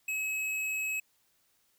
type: tone with hard clipping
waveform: sine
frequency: 2566 Hz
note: E7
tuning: 47 cents flat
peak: -32 dBFS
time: 0.08-1 s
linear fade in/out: 5 ms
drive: 13 dB
effects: white hiss -71 dBFS RMS until 1.78 s